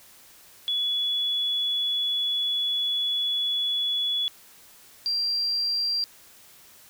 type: tone pair in turn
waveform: sine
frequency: 3400 / 4736 Hz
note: G#7 / D8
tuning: +40 / +14 cents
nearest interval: tritone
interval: 574 cents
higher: second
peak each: -23 dBFS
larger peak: neither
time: 0.68-4.28 / 5.06-6.04 s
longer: first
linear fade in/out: 0 ms
effects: white hiss -52 dBFS RMS until 6.89 s

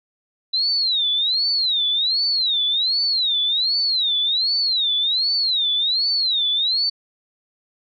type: tone with vibrato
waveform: sine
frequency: 3951 Hz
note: B7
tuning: in tune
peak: -17 dBFS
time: 0.53-6.9 s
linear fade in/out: 10 ms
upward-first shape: sine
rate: 1.3 Hz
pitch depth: 230 cents each way
effects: none

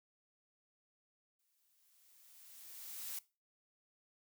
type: noise with exponential growth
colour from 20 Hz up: blue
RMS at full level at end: -42 dBFS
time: 1.39-3.19 s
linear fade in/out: 5 ms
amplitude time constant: 390 ms
effects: noise-tail reverb RT60 0.3 s tail -20 dB re dry

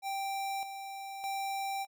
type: tone with tremolo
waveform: square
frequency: 784 Hz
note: G5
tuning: in tune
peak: -34 dBFS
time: 0.02-1.87 s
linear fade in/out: 50 ms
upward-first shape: square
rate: 0.82 Hz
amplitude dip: 55%
effects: none

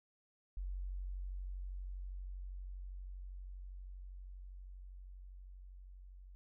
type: tone with level ramp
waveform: sine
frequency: 46.26 Hz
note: F#1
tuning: in tune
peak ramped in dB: -38 to -52 dBFS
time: 0.57-6.35 s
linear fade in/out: 0 ms
effects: none

